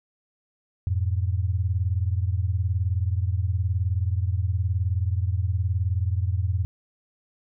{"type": "beating tone pair", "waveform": "sine", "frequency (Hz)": [87.31, 106.31], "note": ["F2", "G#2"], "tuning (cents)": [0, 41], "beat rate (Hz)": 19, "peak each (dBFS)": [-23, -26], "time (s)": [0.87, 6.65], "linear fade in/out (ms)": 0, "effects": []}